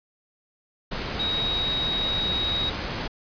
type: tone in noise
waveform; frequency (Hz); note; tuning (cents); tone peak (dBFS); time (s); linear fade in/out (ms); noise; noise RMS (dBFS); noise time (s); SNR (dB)
sine; 3800; A#7; +33; -24; 1.19-2.7; 10; pink; -30; 0.91-3.08; +3
effects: resampled to 11025 Hz